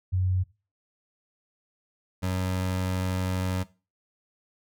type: tone pair in turn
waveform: sine / 25% pulse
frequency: 92.5 / 92.5 Hz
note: F#2 / F#2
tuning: 0 / 0 cents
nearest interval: unison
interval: 0 cents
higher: neither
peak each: -22 dBFS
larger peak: neither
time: 0.12-0.44 / 2.22-3.64 s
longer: second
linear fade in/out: 20 ms
effects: noise-tail reverb RT60 0.3 s tail -18 dB re dry